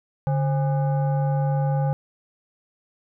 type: tone with frequency modulation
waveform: sine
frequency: 144.3 Hz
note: D3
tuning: 30 cents flat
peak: -19 dBFS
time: 0.27-1.93 s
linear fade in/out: 0 ms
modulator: 675 Hz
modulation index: 0.6
effects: none